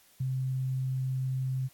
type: tone with ADSR envelope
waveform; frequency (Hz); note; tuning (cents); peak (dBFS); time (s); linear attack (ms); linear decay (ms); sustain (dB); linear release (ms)
sine; 130.81; C3; 0; -26; 0.2-1.69; 9; 10; -2; 32
effects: white hiss -61 dBFS RMS until 1.73 s + AAC 64 kbps